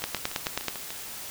two click trains, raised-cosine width 0.2 ms, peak -19 / -9 dBFS, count 7 / 7, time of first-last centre 0.02-0.905 / 0.04-0.683 s, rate 6.78 / 9.33 Hz, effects white hiss -39 dBFS RMS until 1.3 s

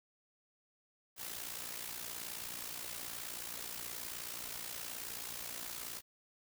white noise with amplitude modulation, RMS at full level -41 dBFS, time 1.16-6.02 s, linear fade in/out 50 ms, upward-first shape sine, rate 58.9 Hz, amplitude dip 65%, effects none

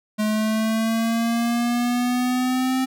square exponential sweep, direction up, 212.5 to 261.6 Hz, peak -20 dBFS, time 0.18-2.86 s, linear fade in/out 20 ms, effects none

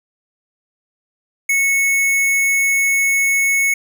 square tone, 2203 Hz, C#7, 11 cents flat, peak -14 dBFS, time 1.49-3.74 s, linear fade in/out 5 ms, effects none

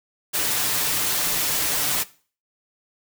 white noise with comb filter, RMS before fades -23 dBFS, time 0.33-2.04 s, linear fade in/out 20 ms, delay 6.7 ms, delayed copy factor +0.55, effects noise-tail reverb RT60 0.4 s tail -18 dB re dry

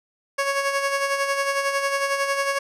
15% pulse tone with tremolo, 554.4 Hz, C#5, in tune, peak -13 dBFS, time 0.38-2.59 s, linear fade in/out 10 ms, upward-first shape sine, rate 11 Hz, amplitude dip 50%, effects low-pass 10000 Hz 12 dB/octave

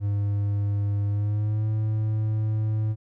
triangle tone with pitch glide, 101.7 to 108.37 Hz, G#2 to A2, -36 to -26 cents, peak -20 dBFS, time 0-2.96 s, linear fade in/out 50 ms, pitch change +110 cents, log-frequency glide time 1.08-1.67 s, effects none

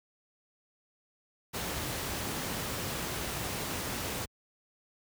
pink noise, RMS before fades -35 dBFS, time 1.53-4.26 s, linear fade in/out 20 ms, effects high-pass 60 Hz 12 dB/octave

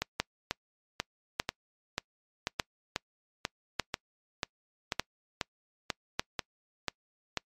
two click trains, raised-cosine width 0.2 ms, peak -12 / -9 dBFS, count 16 / 6, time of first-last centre 0.02-7.373 / 0.2-6.195 s, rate 2.04 / 0.834 Hz, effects noise-tail reverb RT60 0.1 s tail -26 dB re dry + MP3 64 kbps

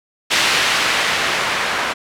blue noise with low-pass filter sweep, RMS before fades -18 dBFS, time 0.3-1.94 s, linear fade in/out 20 ms, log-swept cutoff 2900 to 1500 Hz, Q 0.79, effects none

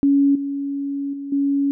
sine tone with level steps, 279.9 Hz, C#4, 17 cents sharp, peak -12 / -22 / -27 / -16 dBFS, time 0.03-1.71 s, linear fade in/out 0 ms, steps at 0.35 / 1.13 / 1.32 s, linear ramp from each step 5 ms, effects none

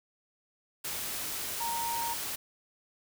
sine tone in noise, 930 Hz, A#5, 4 cents flat, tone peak -32 dBFS, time 1.6-2.14 s, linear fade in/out 10 ms, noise white, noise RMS -36 dBFS, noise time 0.84-2.36 s, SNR +1 dB, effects none

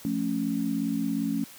sine chord, F augmented, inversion none, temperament equal, 174.61 / 220 / 277.2 Hz, F3 / A3 / C#4, 0 / 0 / 0 cents, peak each -33 / -29 / -28 dBFS, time 0.05-1.44 s, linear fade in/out 0 ms, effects white hiss -48 dBFS RMS until 1.58 s + high-pass 80 Hz 12 dB/octave

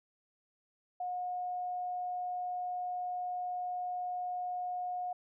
sine tone, 722 Hz, F#5, 43 cents flat, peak -34 dBFS, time 1-5.13 s, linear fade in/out 5 ms, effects none

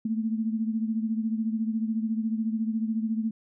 sine beating tone pair, 220 / 234 Hz, A3 / A#3, 0 / +7 cents, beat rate 14 Hz, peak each -26 / -32 dBFS, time 0.05-3.31 s, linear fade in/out 5 ms, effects none

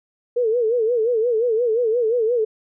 sine tone with vibrato, 463.2 Hz, A#4, 11 cents flat, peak -16 dBFS, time 0.36-2.45 s, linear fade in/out 10 ms, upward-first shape sine, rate 5.7 Hz, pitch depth 120 cents each way, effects none

